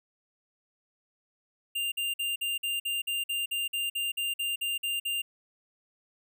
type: tone bursts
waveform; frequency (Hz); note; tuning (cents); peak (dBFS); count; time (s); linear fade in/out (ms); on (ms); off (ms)
square; 2794; F7; 0; -29; 16; 1.75-5.22; 10; 170; 50
effects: none